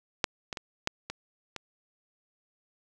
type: clicks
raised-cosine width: 0.2 ms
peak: -6 / -17 / -19 / -9 / -18 / -19 dBFS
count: 6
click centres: 0.242 / 0.528 / 0.572 / 0.874 / 1.1 / 1.563 s
effects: none